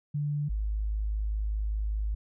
sine tone pair in turn, 146.6 / 52.54 Hz, D3 / G#1, -3 / +21 cents, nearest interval octave + tritone, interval 1776 cents, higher first, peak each -27 dBFS, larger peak neither, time 0.14-0.49 / 0.49-2.15 s, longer second, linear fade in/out 10 ms, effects none

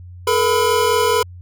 square tone cluster, 432.6 / 477.2 / 999 Hz, A4 / A#4 / B5, -29 / +41 / +20 cents, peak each -19 dBFS, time 0.27-1.23 s, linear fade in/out 5 ms, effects added 89 Hz sine -34 dBFS peak until 1.41 s

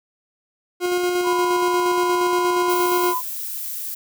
40% pulse tone with tremolo, 357 Hz, F4, 38 cents sharp, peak -17 dBFS, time 0.8-3.15 s, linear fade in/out 50 ms, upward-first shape square, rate 8.5 Hz, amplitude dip 25%
sine tone with pitch glide, 998 to 1006.1 Hz, B5 to B5, +18 to +32 cents, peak -21 dBFS, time 1.23-3.22 s, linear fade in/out 50 ms, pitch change +14 cents, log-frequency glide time 1.54-2.61 s
violet noise, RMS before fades -29 dBFS, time 2.69-3.95 s, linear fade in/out 10 ms
effects none

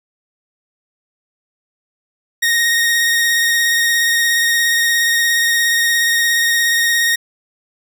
sawtooth tone with vibrato, 1864.7 Hz, A#6, in tune, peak -9 dBFS, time 2.42-7.16 s, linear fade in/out 10 ms, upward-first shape sine, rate 17 Hz, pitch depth 19 cents each way, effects none

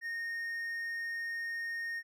triangle tone with hard clipping, 1847 Hz, A#6, 16 cents flat, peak -36 dBFS, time 0.01-2.03 s, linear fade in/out 50 ms, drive 6 dB, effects none

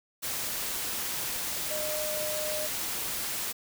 sine tone in noise, 610 Hz, D#5, 34 cents flat, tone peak -33 dBFS, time 1.7-2.68 s, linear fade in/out 20 ms, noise white, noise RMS -33 dBFS, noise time 0.22-3.53 s, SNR -3 dB, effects none

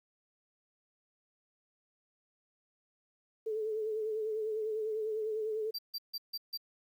sine tone with vibrato, 434.2 Hz, A4, 23 cents flat, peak -32 dBFS, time 3.46-5.71 s, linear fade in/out 10 ms, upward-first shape sine, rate 10 Hz, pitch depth 42 cents each way
square tone bursts, 4699 Hz, D8, in tune, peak -36 dBFS, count 5, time 5.74-6.575 s, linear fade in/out 10 ms, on 47 ms, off 150 ms
effects 11-bit

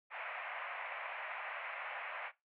white band-pass noise, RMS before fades -44 dBFS, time 0.1-2.32 s, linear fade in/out 50 ms, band 580 to 2500 Hz, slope 48 dB/octave, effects noise-tail reverb RT60 0.2 s tail -17 dB re dry

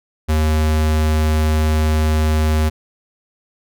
square tone, 77.6 Hz, D#2, 4 cents flat, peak -14 dBFS, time 0.28-2.7 s, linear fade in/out 20 ms, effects none

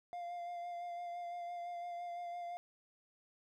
triangle tone with vibrato, 698.5 Hz, F5, in tune, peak -39 dBFS, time 0.13-2.57 s, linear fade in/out 0 ms, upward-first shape sine, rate 5.9 Hz, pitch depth 19 cents each way, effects none

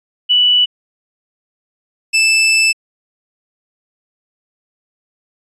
sine / sawtooth tone pair in turn, 2960 / 2637 Hz, F#7 / E7, 0 / 0 cents, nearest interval major second, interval 200 cents, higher first, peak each -8 / -6 dBFS, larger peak second, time 0.29-0.66 / 2.13-2.73 s, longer second, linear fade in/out 20 ms, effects resampled to 22050 Hz

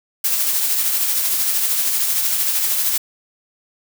blue noise with tremolo, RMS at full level -17 dBFS, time 0.24-2.98 s, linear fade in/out 5 ms, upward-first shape triangle, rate 13 Hz, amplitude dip 40%, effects none

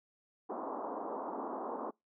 white band-pass noise, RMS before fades -40 dBFS, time 0.49-1.91 s, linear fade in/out 10 ms, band 230 to 1100 Hz, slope 48 dB/octave, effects noise-tail reverb RT60 0.2 s tail -26 dB re dry

